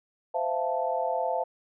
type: chord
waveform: sine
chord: F major seventh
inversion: second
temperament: equal with one note detuned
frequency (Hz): 516 / 659.3 / 698.5 / 880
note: C5 / E5 / F5 / A5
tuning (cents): -24 / 0 / 0 / 0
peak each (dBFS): -31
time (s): 0.34-1.44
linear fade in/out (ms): 10
effects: none